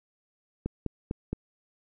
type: clicks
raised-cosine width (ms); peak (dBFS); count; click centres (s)
3; -17; 4; 0.66 / 0.863 / 1.111 / 1.33
effects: none